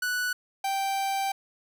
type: tone pair in turn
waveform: 45% pulse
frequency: 1480 / 782.3 Hz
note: F#6 / G5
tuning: 0 / -4 cents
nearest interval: major seventh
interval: 1104 cents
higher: first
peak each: -26 dBFS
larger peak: neither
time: 0.02-0.33 / 0.64-1.32 s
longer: second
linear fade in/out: 5 ms
effects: none